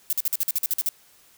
violet noise bursts, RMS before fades -23 dBFS, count 11, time 0.1-0.888 s, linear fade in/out 0 ms, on 28 ms, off 48 ms, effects white hiss -56 dBFS RMS until 1.37 s

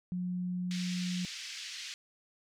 sine tone, 180 Hz, F#3, 47 cents flat, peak -32 dBFS, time 0.12-1.25 s, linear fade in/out 0 ms
white band-pass noise, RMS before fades -43 dBFS, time 0.71-1.94 s, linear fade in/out 0 ms, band 1900 to 5800 Hz, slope 24 dB/octave
effects none

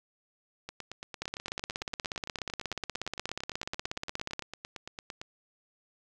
two click trains, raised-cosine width 0.2 ms, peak -22 / -16 dBFS, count 41 / 54, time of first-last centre 0.69-5.215 / 1.22-4.394 s, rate 8.84 / 16.7 Hz, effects none

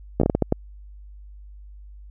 slowing click train, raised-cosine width 2 ms, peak -5 dBFS, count 8, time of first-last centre 0.2-0.524 s, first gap 14 ms, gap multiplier 1.39, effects added 50 Hz sine -40 dBFS peak until 2.1 s

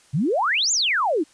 sine exponential two-way sweep, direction up then down, 123.47 to 7430 to 275.9 Hz, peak -18 dBFS, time 0.13-1.24 s, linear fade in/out 20 ms, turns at 0.72 s, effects white hiss -55 dBFS RMS until 1.33 s + resampled to 22050 Hz

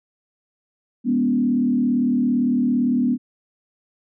sine tone with frequency modulation, 245.6 Hz, B3, 9 cents flat, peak -16 dBFS, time 1.04-3.18 s, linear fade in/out 50 ms, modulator 37.7 Hz, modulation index 0.89, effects none

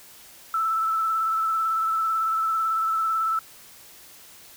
sine tone with vibrato, 1318.5 Hz, E6, in tune, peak -21 dBFS, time 0.54-3.39 s, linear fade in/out 2 ms, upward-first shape sine, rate 18 Hz, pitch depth 24 cents each way, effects white hiss -48 dBFS RMS until 4.56 s

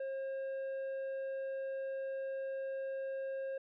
sine tone with tanh clipping, 537 Hz, C5, 45 cents sharp, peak -38 dBFS, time 0-3.58 s, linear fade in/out 5 ms, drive 6 dB, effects none

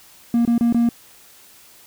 triangle tone with dropouts, 235.2 Hz, A#3, 16 cents sharp, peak -11 dBFS, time 0.34-0.89 s, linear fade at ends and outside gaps 2 ms, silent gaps 0.452-0.476 / 0.58-0.609 / 0.726-0.745 s, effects tanh soft clip ceiling -7 dBFS + white hiss -48 dBFS RMS until 1.86 s

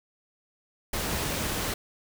pink noise, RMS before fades -30 dBFS, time 0.93-1.74 s, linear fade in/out 5 ms, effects none

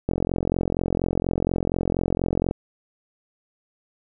click train, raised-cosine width 2 ms, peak -9 dBFS, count 108, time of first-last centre 0.09-2.511 s, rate 44.2 Hz, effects none

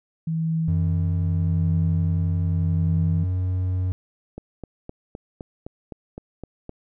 sine tone with tremolo, 162 Hz, E3, 30 cents flat, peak -20 dBFS, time 0.27-3.24 s, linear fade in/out 5 ms, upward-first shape triangle, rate 0.83 Hz, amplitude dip 50%
triangle tone with pitch glide, 90.5 to 92.03 Hz, F#2 to F#2, -38 to -9 cents, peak -19 dBFS, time 0.68-3.92 s, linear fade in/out 0 ms, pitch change +29 cents, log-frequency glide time 2.5-3.5 s
click train, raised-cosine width 2 ms, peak -21 dBFS, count 10, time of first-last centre 4.38-6.694 s, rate 3.89 Hz
effects none

